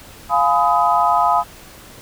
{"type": "chord", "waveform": "sine", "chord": "F half-diminished seventh", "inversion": "none", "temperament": "just", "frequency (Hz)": [698.5, 838.1, 1005.8, 1257.2], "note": ["F5", "Ab5", "Cb6", "Eb6"], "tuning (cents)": [0, 16, 31, 18], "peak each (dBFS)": -18, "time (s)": [0.29, 1.44], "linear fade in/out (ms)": 50, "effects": ["pink hiss -41 dBFS RMS until 2.01 s"]}